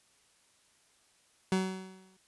30% pulse tone with exponential decay, 188.1 Hz, F#3, 29 cents sharp, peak -22 dBFS, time 1.52-2.17 s, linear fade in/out 2 ms, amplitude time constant 140 ms, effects white hiss -67 dBFS RMS until 2.27 s + resampled to 24000 Hz

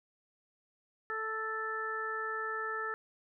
harmonic tone, 440 Hz, A4, in tune, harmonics 1 / 2 / 3 / 4, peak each -41 / -47 / -37 / -38 dBFS, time 1.1-2.94 s, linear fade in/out 0 ms, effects none

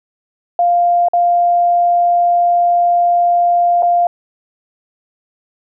sine tone with dropouts, 698.5 Hz, F5, in tune, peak -9 dBFS, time 0.59-4.07 s, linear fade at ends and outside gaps 2 ms, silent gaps 1.085-1.134 / 3.824-3.83 s, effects none

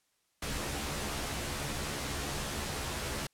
pink noise with comb filter, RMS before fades -36 dBFS, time 0.42-3.27 s, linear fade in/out 5 ms, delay 14 ms, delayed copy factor +0.8, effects white hiss -75 dBFS RMS until 3.33 s + low-pass 11000 Hz 12 dB/octave

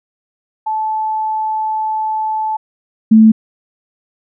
sine tone pair in turn, 870 / 220 Hz, A5 / A3, -20 / 0 cents, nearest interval 2 octaves, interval 2380 cents, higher first, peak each -15 / -3 dBFS, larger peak second, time 0.66-2.57 / 3.11-3.32 s, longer first, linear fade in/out 10 ms, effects none

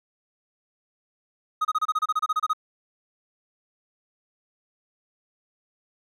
triangle tone bursts, 1256 Hz, D#6, 16 cents sharp, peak -18 dBFS, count 14, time 1.61-2.534 s, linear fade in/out 10 ms, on 40 ms, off 28 ms, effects none

